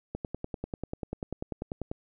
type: click train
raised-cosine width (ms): 2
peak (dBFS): -20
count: 19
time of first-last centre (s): 0.15-1.915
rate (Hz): 10.2
effects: none